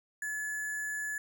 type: tone with sample-and-hold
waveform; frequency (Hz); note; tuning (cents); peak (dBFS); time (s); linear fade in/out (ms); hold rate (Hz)
sine; 1712; A6; -48; -33; 0.22-1.18; 2; 8820
effects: none